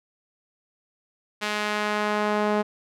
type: tone with band-pass filter sweep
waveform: sawtooth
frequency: 209.9 Hz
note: G#3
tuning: 19 cents sharp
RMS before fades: -25 dBFS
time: 1.41-2.63 s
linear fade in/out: 20 ms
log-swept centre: 2600 to 660 Hz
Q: 0.74
effects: none